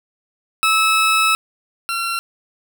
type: tone pair in turn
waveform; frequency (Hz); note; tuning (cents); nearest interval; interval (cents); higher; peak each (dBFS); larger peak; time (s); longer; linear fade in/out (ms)
20% pulse; 1300 / 1363.8; E6 / F6; -24 / -42; minor second; 82; second; -8 / -15; first; 0.63-1.35 / 1.89-2.19; first; 0
effects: none